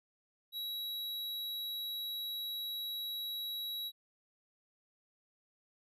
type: tone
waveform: square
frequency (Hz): 3880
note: B7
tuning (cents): -31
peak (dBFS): -38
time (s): 0.52-3.92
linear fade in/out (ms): 50
effects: resampled to 32000 Hz